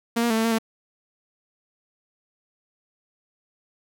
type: tone with pitch steps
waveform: sawtooth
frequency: 232.6 / 236.5 / 222.3 / 223.8 / 229.2 / 223.8 Hz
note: A#3 / A#3 / A3 / A3 / A#3 / A3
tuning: -4 / +25 / +18 / +30 / -29 / +30 cents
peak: -16 dBFS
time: 0.16-0.586 s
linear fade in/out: 10 ms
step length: 71 ms
effects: none